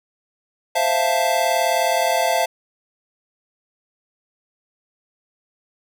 square chord, F major seventh, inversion second, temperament equal, 523.3 / 659.3 / 698.5 / 880 Hz, C5 / E5 / F5 / A5, 0 / 0 / 0 / 0 cents, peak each -26 / -22 / -22 / -24 dBFS, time 0.75-2.46 s, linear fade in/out 10 ms, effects none

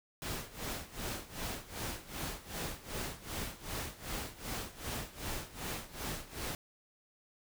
pink noise with tremolo, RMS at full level -38 dBFS, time 0.22-6.55 s, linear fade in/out 0 ms, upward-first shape sine, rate 2.6 Hz, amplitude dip 85%, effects none

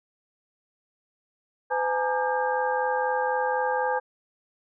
sine tone cluster, 507 / 839 / 923 / 1202 / 1600 Hz, B4 / G#5 / A#5 / D6 / G6, +45 / +17 / -17 / +40 / +35 cents, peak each -27 / -27 / -31 / -36 / -31 dBFS, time 1.7-4 s, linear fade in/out 20 ms, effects none

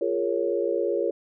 sine chord, Bb minor seventh, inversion second, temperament equal with one note detuned, 349.2 / 409.1 / 466.2 / 554.4 Hz, F4 / Ab4 / Bb4 / Db5, 0 / -26 / 0 / 0 cents, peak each -28 dBFS, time 0.01-1.11 s, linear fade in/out 5 ms, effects none

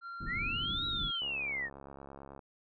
triangle tone, 1379 Hz, F6, 22 cents flat, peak -39 dBFS, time 0.01-1.21 s, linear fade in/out 50 ms
pink low-pass noise, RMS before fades -41 dBFS, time 0.2-1.11 s, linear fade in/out 10 ms, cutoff 300 Hz, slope 24 dB/octave
sine linear two-way sweep, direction up then down, 1760 to 3891 to 1760 Hz, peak -33 dBFS, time 0.26-1.7 s, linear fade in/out 50 ms, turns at 0.86 s
click train, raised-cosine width 1 ms, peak -34 dBFS, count 82, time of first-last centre 1.22-2.392 s, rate 69.1 Hz
effects resampled to 11025 Hz

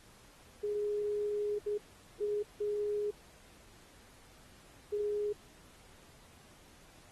sine tone bursts at uneven times, 415.3 Hz, G#4, in tune, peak -31 dBFS, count 5, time 0.63-1.59 / 1.66-1.78 / 2.2-2.43 / 2.6-3.11 / 4.92-5.33 s, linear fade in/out 10 ms, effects pink hiss -60 dBFS RMS until 7.11 s + AAC 32 kbps

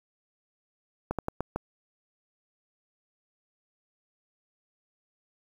slowing click train, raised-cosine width 1 ms, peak -15 dBFS, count 5, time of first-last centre 1.11-1.56 s, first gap 77 ms, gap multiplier 1.26, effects 8-bit

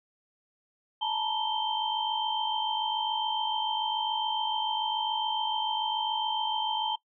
sine tone cluster, 868 / 915 / 969 / 3129 Hz, A5 / A#5 / B5 / G7, -24 / -32 / -33 / -4 cents, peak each -31 / -35 / -37 / -31 dBFS, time 1.01-6.96 s, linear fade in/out 10 ms, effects noise-tail reverb RT60 0.1 s tail -21 dB re dry

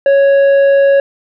triangle tone with tanh clipping, 554.4 Hz, C#5, in tune, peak -7 dBFS, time 0.06-1 s, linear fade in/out 2 ms, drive 11 dB, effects none

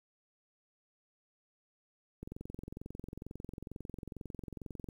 click train, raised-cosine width 3 ms, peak -30 dBFS, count 60, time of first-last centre 2.23-4.888 s, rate 22.2 Hz, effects 10-bit

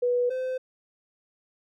sine / triangle tone pair in turn, 489.8 / 514.7 Hz, B4 / C5, -14 / -29 cents, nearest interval minor second, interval 85 cents, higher second, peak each -21 / -25 dBFS, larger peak first, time 0.02-0.3 / 0.3-0.58 s, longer neither, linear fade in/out 10 ms, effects none

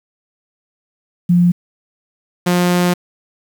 sine / sawtooth tone pair in turn, 175.5 / 177.44 Hz, F3 / F3, +9 / +28 cents, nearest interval unison, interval 19 cents, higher second, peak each -8 dBFS, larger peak neither, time 1.29-1.52 / 2.46-2.94 s, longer second, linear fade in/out 10 ms, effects 7-bit

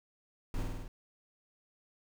brown noise with echo, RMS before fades -34 dBFS, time 0.54-0.63 s, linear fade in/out 2 ms, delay 50 ms, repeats 5, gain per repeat -2 dB, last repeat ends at 0.88 s, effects none

